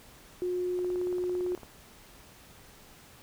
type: tone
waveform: sine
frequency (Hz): 360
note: F#4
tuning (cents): -47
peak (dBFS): -28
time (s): 0.42-1.55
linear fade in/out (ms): 0
type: click train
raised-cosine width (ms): 1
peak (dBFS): -31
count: 16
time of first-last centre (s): 0.79-1.633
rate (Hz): 17.8
effects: pink hiss -54 dBFS RMS until 3.22 s